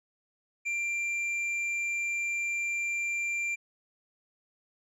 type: tone with hard clipping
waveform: sine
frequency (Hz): 2370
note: D7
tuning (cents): +15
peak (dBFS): -30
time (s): 0.65-3.56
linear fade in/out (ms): 20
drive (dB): 5
effects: resampled to 32000 Hz